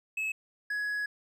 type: tone pair in turn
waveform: triangle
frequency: 2587 / 1677.2 Hz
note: E7 / G#6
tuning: -33 / +17 cents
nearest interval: minor sixth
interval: 750 cents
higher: first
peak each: -28 dBFS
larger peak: neither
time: 0.17-0.32 / 0.7-1.06 s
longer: second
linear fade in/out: 5 ms
effects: none